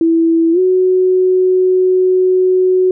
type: tone with pitch glide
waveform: sine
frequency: 329.6 to 370 Hz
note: E4 to F#4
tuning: 0 to 0 cents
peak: -8 dBFS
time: 0.01-2.91 s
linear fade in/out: 2 ms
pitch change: +200 cents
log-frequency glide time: 0.52-0.59 s
effects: none